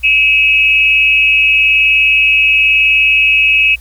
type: tone with amplitude modulation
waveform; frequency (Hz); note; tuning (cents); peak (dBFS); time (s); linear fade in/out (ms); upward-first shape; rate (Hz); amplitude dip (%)
sine; 2580; E7; -38; -3; 0.03-3.76; 20; sine; 259; 75
effects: added 60 Hz sine -32 dBFS peak until 3.8 s + white hiss -45 dBFS RMS until 3.8 s